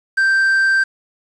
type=tone; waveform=triangle; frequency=1568 Hz; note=G6; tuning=in tune; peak=-10 dBFS; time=0.17-0.84 s; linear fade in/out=10 ms; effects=resampled to 22050 Hz + 7-bit